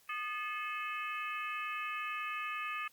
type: harmonic tone with a mistuned harmonic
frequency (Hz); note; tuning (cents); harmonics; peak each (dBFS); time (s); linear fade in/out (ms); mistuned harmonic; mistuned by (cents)
431.1; A4; -35; 3 / 4 / 5 / 6 / 7; -39 / -45 / -45 / -41 / -51; 0.09-2.88; 5; 3; -92
effects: white hiss -66 dBFS RMS until 2.92 s + Opus 48 kbps